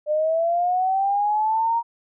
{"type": "linear sweep", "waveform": "sine", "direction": "up", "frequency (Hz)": [596, 940], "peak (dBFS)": -18, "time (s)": [0.06, 1.83], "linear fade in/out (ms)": 50, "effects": []}